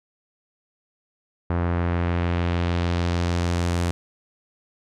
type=tone with low-pass filter sweep; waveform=sawtooth; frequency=86.7 Hz; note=F2; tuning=12 cents flat; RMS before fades=-23 dBFS; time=1.5-3.91 s; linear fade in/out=0 ms; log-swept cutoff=1400 to 9500 Hz; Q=1.1; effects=none